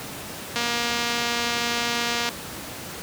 click train, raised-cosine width 0.2 ms, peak -8 dBFS, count 411, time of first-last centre 0.56-2.29 s, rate 237 Hz, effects pink hiss -35 dBFS RMS until 3.02 s + high-pass 100 Hz 12 dB/octave

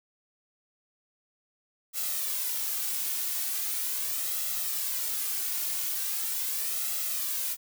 blue noise with flanger, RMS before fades -31 dBFS, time 1.93-7.57 s, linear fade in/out 50 ms, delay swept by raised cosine 1.5 to 2.8 ms, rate 0.4 Hz, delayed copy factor +0.55, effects none

